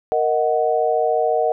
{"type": "chord", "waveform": "sine", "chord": "D# minor", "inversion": "second", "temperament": "equal with one note detuned", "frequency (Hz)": [466.2, 625.9, 740], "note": ["A#4", "D#5", "F#5"], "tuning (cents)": [0, 10, 0], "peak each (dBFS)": -20, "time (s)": [0.12, 1.52], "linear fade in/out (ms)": 0, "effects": []}